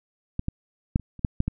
clicks, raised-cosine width 5 ms, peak -14 / -14 / -7 / -27 / -29 / -8 / -9 / -13 dBFS, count 8, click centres 0.394 / 0.484 / 0.959 / 0.997 / 1.193 / 1.248 / 1.404 / 1.48 s, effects none

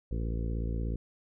harmonic tone with a mistuned harmonic, 56.7 Hz, A#1, 47 cents flat, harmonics 1 / 2 / 3 / 4 / 5 / 6 / 7 / 8 / 9, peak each -31 / -37 / -41 / -43 / -45 / -47 / -48 / -49 / -50 dBFS, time 0.11-0.96 s, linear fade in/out 5 ms, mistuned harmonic 9, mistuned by -38 cents, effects none

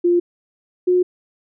sine tone pair in turn, 349.2 / 361.5 Hz, F4 / F#4, 0 / -40 cents, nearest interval minor second, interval 60 cents, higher second, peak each -12 dBFS, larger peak neither, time 0.04-0.2 / 0.87-1.03 s, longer neither, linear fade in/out 10 ms, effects none

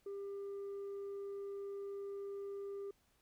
sine tone, 398.5 Hz, G4, 28 cents sharp, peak -39 dBFS, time 0.06-2.91 s, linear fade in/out 5 ms, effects tanh soft clip ceiling -41 dBFS + pink hiss -75 dBFS RMS until 3.21 s

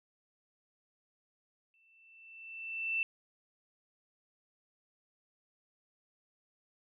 sine tone with exponential growth, 2669 Hz, E7, 21 cents sharp, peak -28 dBFS, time 1.74-3.03 s, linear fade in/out 1 ms, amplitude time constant 280 ms, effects none

